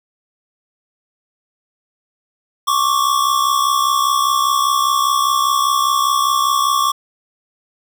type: tone pair together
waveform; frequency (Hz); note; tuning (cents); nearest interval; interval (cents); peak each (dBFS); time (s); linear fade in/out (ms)
square; 1093 / 1158; C#6 / D6; -25 / -25; minor second; 100; -17; 2.67-6.92; 10
effects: 8-bit